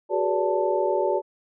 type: tone cluster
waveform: sine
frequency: 373.4 / 413.8 / 486.8 / 575 / 883 Hz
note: F#4 / G#4 / B4 / D5 / A5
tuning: +16 / -6 / -25 / -37 / +6 cents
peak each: -25 / -28 / -30 / -25 / -28 dBFS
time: 0.09-1.22 s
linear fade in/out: 50 ms
effects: none